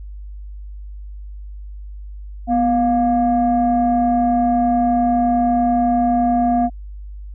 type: tone pair together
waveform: sine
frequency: 245.5 / 704.9 Hz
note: B3 / F5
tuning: -10 / +16 cents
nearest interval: octave + tritone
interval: 1826 cents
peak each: -15 dBFS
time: 2.47-6.7 s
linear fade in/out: 50 ms
effects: tanh soft clip ceiling -8 dBFS + added 50 Hz sine -30 dBFS peak until 7.34 s